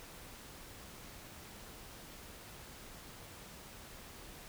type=silence; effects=pink hiss -52 dBFS RMS until 4.48 s